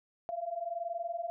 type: tone pair together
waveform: sine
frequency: 669.2 / 690 Hz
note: E5 / F5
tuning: +26 / -21 cents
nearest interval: minor second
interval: 53 cents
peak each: -38 / -36 dBFS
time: 0.29-1.3 s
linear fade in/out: 0 ms
effects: none